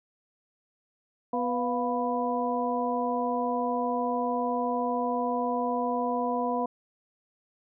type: harmonic tone with a mistuned harmonic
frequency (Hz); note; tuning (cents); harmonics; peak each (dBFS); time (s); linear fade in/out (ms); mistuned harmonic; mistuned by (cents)
246.9; B3; 0; 1 / 2 / 3 / 4; -31 / -31 / -31 / -31; 1.33-6.66; 5; 3; -80
effects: none